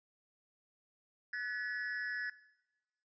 triangle tone with amplitude modulation, 1713 Hz, A6, 47 cents flat, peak -30 dBFS, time 1.33-2.3 s, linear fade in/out 5 ms, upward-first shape sine, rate 219 Hz, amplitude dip 100%, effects noise-tail reverb RT60 0.9 s tail -17 dB re dry + resampled to 16000 Hz

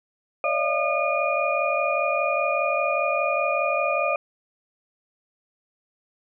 sine tone cluster, 563 / 608 / 680 / 1216 / 2441 Hz, C#5 / D#5 / F5 / D#6 / D#7, +27 / -40 / -46 / -40 / -34 cents, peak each -27 dBFS, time 0.44-4.16 s, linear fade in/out 2 ms, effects none

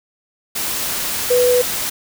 sine tone in noise, 493.9 Hz, B4, in tune, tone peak -11 dBFS, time 1.3-1.62 s, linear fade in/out 10 ms, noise white, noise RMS -22 dBFS, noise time 0.55-1.9 s, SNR +8 dB, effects none

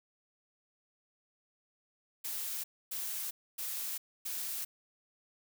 blue noise bursts, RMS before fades -38 dBFS, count 4, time 2.24-4.65 s, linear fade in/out 10 ms, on 400 ms, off 270 ms, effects none

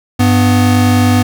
square tone pair together, 99.3 / 247.8 Hz, G2 / B3, +23 / +6 cents, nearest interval octave + major third, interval 1583 cents, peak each -11 dBFS, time 0.19-1.23 s, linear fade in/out 10 ms, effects none

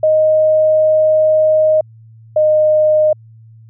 sine tone pair in turn, 622.3 / 614.8 Hz, D#5 / D#5, 0 / -21 cents, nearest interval unison, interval 21 cents, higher first, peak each -8 dBFS, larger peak neither, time 0.03-1.81 / 2.36-3.13 s, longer first, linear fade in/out 5 ms, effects added 112 Hz sine -38 dBFS peak until 3.69 s

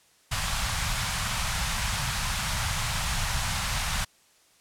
pink band-stop noise, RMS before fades -28 dBFS, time 0.31-4.05 s, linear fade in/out 10 ms, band 160 to 790 Hz, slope 24 dB/octave, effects white hiss -61 dBFS RMS until 4.6 s + low-pass 10000 Hz 12 dB/octave

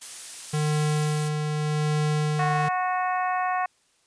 blue noise, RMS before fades -35 dBFS, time 0.01-1.29 s, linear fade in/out 10 ms
square tone with tremolo, 151.3 Hz, D#3, 48 cents flat, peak -22 dBFS, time 0.53-2.69 s, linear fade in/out 10 ms, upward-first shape sine, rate 0.83 Hz, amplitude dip 35%
harmonic tone, 366.9 Hz, F#4, 15 cents flat, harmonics 2 / 3 / 4 / 5 / 6 / 7, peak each -25 / -28 / -36 / -33 / -42 / -40 dBFS, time 2.39-3.66 s, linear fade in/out 5 ms
effects white hiss -65 dBFS RMS until 4.06 s + resampled to 22050 Hz

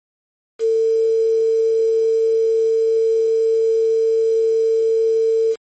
sine tone with quantisation, 449.2 Hz, A4, 36 cents sharp, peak -13 dBFS, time 0.59-5.56 s, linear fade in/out 50 ms, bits 6, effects MP3 32 kbps

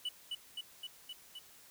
triangle tone with echo, 2964 Hz, F#7, 2 cents sharp, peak -33 dBFS, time 0.05-0.09 s, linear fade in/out 5 ms, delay 260 ms, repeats 5, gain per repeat -2 dB, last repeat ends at 1.39 s, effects white hiss -59 dBFS RMS until 1.7 s

